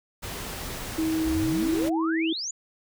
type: noise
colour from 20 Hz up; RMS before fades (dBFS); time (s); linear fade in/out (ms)
pink; -35; 0.22-1.9; 20
type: tone with pitch glide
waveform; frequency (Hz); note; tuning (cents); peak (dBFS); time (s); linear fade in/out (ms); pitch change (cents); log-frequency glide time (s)
sine; 319.2 to 324.6; D#4 to E4; +44 to -27; -23; 0.98-2.33; 5; +29; 1.53-1.66
type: exponential sweep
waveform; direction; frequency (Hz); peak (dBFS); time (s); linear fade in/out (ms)
sine; up; 53.5 to 7110; -29; 1.25-2.51; 5
effects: none